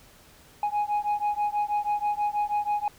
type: beating tone pair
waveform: sine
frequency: 828 / 834.2 Hz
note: G#5 / G#5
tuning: -5 / +7 cents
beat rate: 6.2 Hz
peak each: -25 dBFS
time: 0.63-2.88 s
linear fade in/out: 2 ms
effects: tanh soft clip ceiling -21 dBFS + pink hiss -54 dBFS RMS until 2.98 s